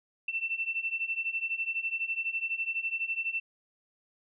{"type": "beating tone pair", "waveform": "sine", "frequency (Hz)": [2676, 2688], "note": ["E7", "E7"], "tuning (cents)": [25, 33], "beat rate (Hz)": 12, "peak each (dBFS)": [-34, -32], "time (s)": [0.28, 3.4], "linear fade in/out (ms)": 5, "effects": []}